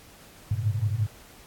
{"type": "tone cluster", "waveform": "sine", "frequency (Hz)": [99.9, 105.4, 111.6, 136.6], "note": ["G2", "G#2", "A2", "C#3"], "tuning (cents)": [33, 26, 25, -25], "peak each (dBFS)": [-27, -32, -27, -36], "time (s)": [0.51, 1.07], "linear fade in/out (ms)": 5, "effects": ["pink hiss -51 dBFS RMS until 1.46 s", "AAC 64 kbps"]}